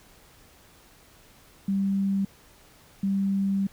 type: tone pair in turn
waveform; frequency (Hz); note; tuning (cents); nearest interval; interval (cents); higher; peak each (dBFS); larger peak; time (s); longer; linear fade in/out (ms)
sine; 196 / 196; G3 / G3; 0 / 0; unison; 0; neither; -22; neither; 1.68-2.25 / 3.03-3.67; second; 5
effects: pink hiss -55 dBFS RMS until 3.72 s